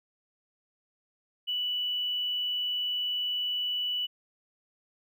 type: tone with hard clipping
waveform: triangle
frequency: 2960 Hz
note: F#7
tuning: in tune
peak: -28 dBFS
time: 1.47-4.07 s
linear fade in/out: 20 ms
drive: 3 dB
effects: none